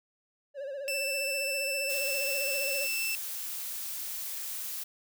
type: tone with vibrato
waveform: triangle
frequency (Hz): 554.4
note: C#5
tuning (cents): 0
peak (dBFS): -33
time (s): 0.54-2.88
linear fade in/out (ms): 50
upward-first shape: sine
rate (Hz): 15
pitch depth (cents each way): 85
type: tone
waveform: sawtooth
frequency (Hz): 2659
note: E7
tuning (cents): +14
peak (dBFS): -27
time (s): 0.88-3.15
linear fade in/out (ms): 0
type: noise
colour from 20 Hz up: blue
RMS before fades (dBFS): -37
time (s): 1.89-4.84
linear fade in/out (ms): 10
effects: none